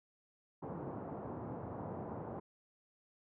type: band-pass noise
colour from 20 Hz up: pink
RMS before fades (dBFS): -44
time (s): 0.62-2.4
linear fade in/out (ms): 10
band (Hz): 100 to 980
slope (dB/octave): 24
effects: none